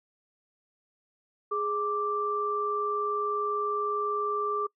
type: tone pair together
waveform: sine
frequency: 416.4 / 1174.7 Hz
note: G#4 / D6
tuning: +5 / 0 cents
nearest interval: octave + tritone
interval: 1795 cents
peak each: -31 / -28 dBFS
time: 1.51-4.67 s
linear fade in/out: 10 ms
effects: noise-tail reverb RT60 0.1 s tail -24 dB re dry